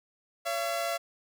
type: tone pair together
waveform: sawtooth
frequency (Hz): 560 / 677.2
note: C#5 / E5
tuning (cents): +18 / +46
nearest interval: minor third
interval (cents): 328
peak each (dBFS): -32 / -26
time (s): 0.45-0.98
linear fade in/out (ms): 20
effects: none